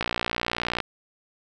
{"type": "click train", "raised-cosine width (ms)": 0.3, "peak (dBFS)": -9, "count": 48, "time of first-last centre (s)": [0.01, 0.803], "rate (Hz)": 59.3, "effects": []}